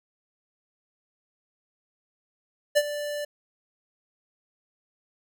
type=tone with ADSR envelope; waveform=square; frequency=587.3 Hz; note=D5; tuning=in tune; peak=-16 dBFS; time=2.75-3.25 s; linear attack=23 ms; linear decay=47 ms; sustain=-14 dB; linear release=7 ms; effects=none